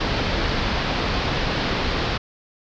pink low-pass noise, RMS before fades -23 dBFS, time 0-2.18 s, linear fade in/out 10 ms, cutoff 5000 Hz, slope 48 dB/octave, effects none

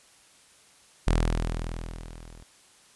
sawtooth tone with level ramp, 40.99 Hz, E1, 9 cents flat, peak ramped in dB -15 to -42 dBFS, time 1.07-2.43 s, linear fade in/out 0 ms, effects white hiss -57 dBFS RMS until 2.95 s + resampled to 24000 Hz

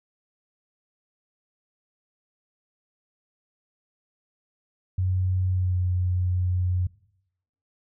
sine tone with pitch glide, 92.5 to 90.54 Hz, F#2 to F#2, 0 to -37 cents, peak -21 dBFS, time 4.98-6.87 s, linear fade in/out 5 ms, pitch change -37 cents, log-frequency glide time 5.5-5.79 s, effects noise-tail reverb RT60 0.8 s tail -21 dB re dry

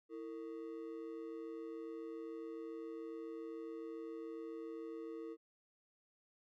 triangle ring-modulated tone, 392 Hz, G4, in tune, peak -39 dBFS, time 0.09-5.37 s, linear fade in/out 50 ms, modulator 63.6 Hz, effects none

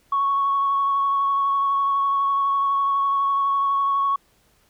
sine tone with vibrato, 1108.7 Hz, C#6, in tune, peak -17 dBFS, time 0.12-4.16 s, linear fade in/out 5 ms, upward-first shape sine, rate 12 Hz, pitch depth 13 cents each way, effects tanh soft clip ceiling -13 dBFS + pink hiss -61 dBFS RMS until 4.69 s

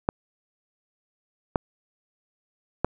clicks, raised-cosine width 1 ms, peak -7 dBFS, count 3, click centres 0.089 / 1.558 / 2.846 s, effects none

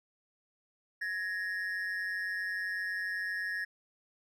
triangle ring-modulated tone, 1767 Hz, A6, 7 cents sharp, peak -28 dBFS, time 1.01-3.65 s, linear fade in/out 10 ms, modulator 93.9 Hz, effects none

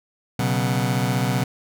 sawtooth chord, B suspended second, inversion none, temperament just, 123.47 / 138.9 / 185.21 Hz, B2 / C#3 / F#3, 0 / +4 / +2 cents, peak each -18 / -21 / -21 dBFS, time 0.39-1.44 s, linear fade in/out 5 ms, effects none

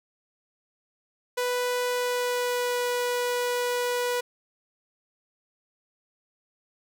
sawtooth tone with pitch glide, 493.9 to 489.6 Hz, B4 to B4, 0 to -15 cents, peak -21 dBFS, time 1.37-4.21 s, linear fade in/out 10 ms, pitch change -15 cents, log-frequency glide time 1.87-2.83 s, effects none

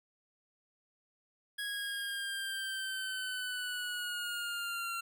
25% pulse linear sweep, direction down, 1660 to 1368 Hz, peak -32 dBFS, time 1.58-5.01 s, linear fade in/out 10 ms, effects none

